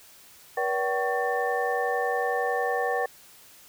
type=tone cluster; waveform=sine; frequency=482.1 / 573 / 764 / 1114 / 1790 Hz; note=B4 / D5 / G5 / C#6 / A6; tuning=-42 / -43 / -45 / +8 / +29 cents; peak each=-28 / -33 / -28 / -36 / -31 dBFS; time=0.57-3.06 s; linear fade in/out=5 ms; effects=white hiss -52 dBFS RMS until 3.68 s